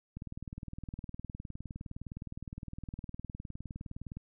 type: click train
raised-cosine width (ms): 5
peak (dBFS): -29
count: 79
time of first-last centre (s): 0.17-4.17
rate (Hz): 19.5
effects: none